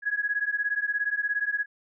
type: beating tone pair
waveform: sine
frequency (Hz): 1661.2 / 1678.2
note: G#6 / G#6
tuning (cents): 0 / +18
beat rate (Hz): 17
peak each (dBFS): -28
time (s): 0.02-1.66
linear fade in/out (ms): 50
effects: none